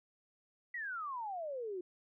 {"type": "exponential sweep", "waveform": "sine", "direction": "down", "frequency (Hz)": [1988, 349.2], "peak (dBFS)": -38, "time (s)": [0.74, 1.81], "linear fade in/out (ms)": 5, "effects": []}